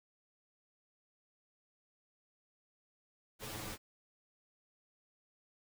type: noise with comb filter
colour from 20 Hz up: pink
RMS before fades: -44 dBFS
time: 3.39-3.78 s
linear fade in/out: 50 ms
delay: 9.3 ms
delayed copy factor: +0.7
effects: none